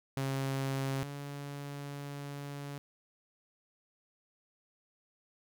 sawtooth tone pair in turn, 135.5 / 142.24 Hz, C#3 / C#3, -39 / +45 cents, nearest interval minor second, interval 84 cents, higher second, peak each -28 / -36 dBFS, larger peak first, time 0.17-1.03 / 1.03-2.78 s, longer second, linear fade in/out 0 ms, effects none

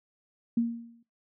sine tone with exponential decay, 233.1 Hz, A#3, in tune, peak -20 dBFS, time 0.57-1.03 s, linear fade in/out 5 ms, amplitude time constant 100 ms, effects noise-tail reverb RT60 0.2 s tail -19 dB re dry

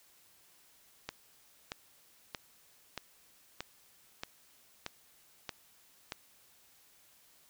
click train, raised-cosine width 0.2 ms, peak -20 dBFS, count 9, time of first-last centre 1.09-6.121 s, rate 1.59 Hz, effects white hiss -64 dBFS RMS until 7.49 s

